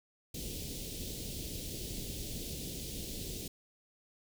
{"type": "band-stop noise", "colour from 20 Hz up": "pink", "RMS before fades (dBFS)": -41, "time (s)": [0.34, 3.48], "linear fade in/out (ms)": 5, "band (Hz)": [470, 3100], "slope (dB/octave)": 24, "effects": []}